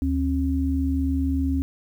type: tone pair together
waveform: sine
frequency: 75.4 / 269.3 Hz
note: D2 / C#4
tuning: +46 / -50 cents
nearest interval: octave + minor seventh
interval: 2204 cents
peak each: -23 dBFS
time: 0.02-1.62 s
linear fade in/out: 0 ms
effects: 9-bit